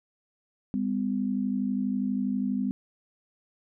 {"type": "tone pair together", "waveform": "sine", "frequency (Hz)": [201, 253.3], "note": ["G3", "B3"], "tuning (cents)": [44, 44], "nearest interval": "major third", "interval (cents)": 400, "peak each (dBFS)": -28, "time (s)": [0.74, 2.71], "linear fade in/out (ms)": 0, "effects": []}